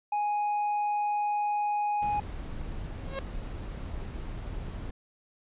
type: tone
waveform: triangle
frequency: 830.6 Hz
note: G#5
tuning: in tune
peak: -24 dBFS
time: 0.12-2.2 s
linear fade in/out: 5 ms
type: noise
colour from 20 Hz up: brown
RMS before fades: -37 dBFS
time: 2.02-4.91 s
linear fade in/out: 5 ms
type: tone with exponential growth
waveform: sawtooth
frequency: 542 Hz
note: C#5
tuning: 39 cents flat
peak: -26 dBFS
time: 2.99-3.19 s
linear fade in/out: 0 ms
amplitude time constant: 42 ms
effects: resampled to 8000 Hz